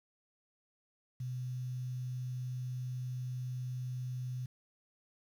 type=tone with quantisation; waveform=sine; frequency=126.2 Hz; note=B2; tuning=38 cents sharp; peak=-36 dBFS; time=1.2-4.46 s; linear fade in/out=5 ms; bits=10; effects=none